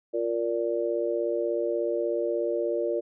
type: chord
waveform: sine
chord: Bb major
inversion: second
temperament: just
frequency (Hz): 349.6 / 466.2 / 582.7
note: F4 / Bb4 / D5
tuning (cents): +2 / 0 / -14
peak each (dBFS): -29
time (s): 0.13-3.01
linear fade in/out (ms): 20
effects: none